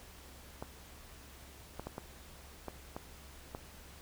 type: clicks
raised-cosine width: 1 ms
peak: -26 dBFS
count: 7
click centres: 0.625 / 1.796 / 1.87 / 1.981 / 2.683 / 2.965 / 3.549 s
effects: added 68 Hz sine -56 dBFS peak until 4.01 s + pink hiss -55 dBFS RMS until 4.01 s